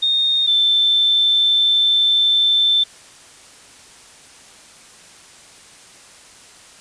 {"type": "tone pair in turn", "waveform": "sine", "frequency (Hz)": [3682, 3544], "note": ["A#7", "A7"], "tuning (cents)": [-22, 12], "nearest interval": "minor second", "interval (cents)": 66, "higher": "first", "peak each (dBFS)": [-14, -12], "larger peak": "second", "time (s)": [[0.02, 0.47], [0.47, 2.84]], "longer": "second", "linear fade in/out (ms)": 10, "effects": ["white hiss -44 dBFS RMS until 6.8 s", "resampled to 22050 Hz"]}